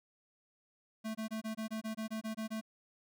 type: tone bursts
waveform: square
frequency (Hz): 220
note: A3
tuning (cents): 0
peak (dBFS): -37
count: 12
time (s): 1.04-2.613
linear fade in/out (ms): 20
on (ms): 110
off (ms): 23
effects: none